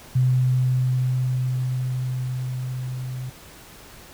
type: tone with level ramp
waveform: sine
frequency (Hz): 127.6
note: C3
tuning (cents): -43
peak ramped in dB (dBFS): -15 to -28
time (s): 0.15-3.3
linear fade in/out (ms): 10
effects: pink hiss -45 dBFS RMS until 4.13 s